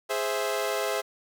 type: chord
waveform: sawtooth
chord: Ab augmented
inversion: none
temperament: equal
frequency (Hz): 415.3 / 523.3 / 659.3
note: Ab4 / C5 / E5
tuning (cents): 0 / 0 / 0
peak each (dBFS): -27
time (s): 0.09-1.02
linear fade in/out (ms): 20
effects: none